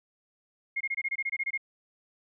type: tone bursts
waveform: sine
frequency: 2145 Hz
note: C7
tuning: 42 cents sharp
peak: -27 dBFS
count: 12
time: 0.76-1.577 s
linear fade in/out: 10 ms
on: 47 ms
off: 23 ms
effects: none